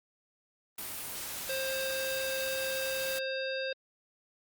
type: noise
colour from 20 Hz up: white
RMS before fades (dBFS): -39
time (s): 0.78-3.19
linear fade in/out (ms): 5
type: harmonic tone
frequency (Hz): 530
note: C5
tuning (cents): +22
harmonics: 1 / 3 / 5 / 7 / 9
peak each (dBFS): -34 / -39 / -41 / -42 / -44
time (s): 1.49-3.73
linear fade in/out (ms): 5
effects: Opus 32 kbps